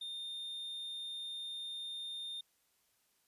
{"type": "tone", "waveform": "triangle", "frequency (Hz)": 3635, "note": "A#7", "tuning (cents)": -44, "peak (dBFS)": -39, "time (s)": [0.01, 2.41], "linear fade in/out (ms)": 5, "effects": ["white hiss -75 dBFS RMS until 3.27 s", "resampled to 32000 Hz"]}